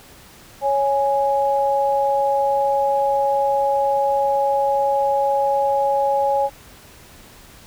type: tone pair together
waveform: sine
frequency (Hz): 554.4 / 830.7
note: C#5 / G#5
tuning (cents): 0 / 0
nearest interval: perfect fifth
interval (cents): 700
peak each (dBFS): -19 / -18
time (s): 0.61-6.5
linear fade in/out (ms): 50
effects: pink hiss -45 dBFS RMS until 7.66 s